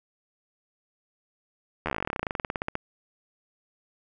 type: slowing click train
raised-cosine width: 0.5 ms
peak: -13 dBFS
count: 28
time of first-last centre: 1.86-2.754 s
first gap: 12 ms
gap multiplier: 1.07
effects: none